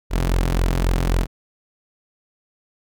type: tone with flanger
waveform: sawtooth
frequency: 43.65 Hz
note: F1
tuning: in tune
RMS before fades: -19 dBFS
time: 0.1-1.27 s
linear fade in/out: 50 ms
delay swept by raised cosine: 1.9 to 7.7 ms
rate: 3.8 Hz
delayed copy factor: +0.5
effects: none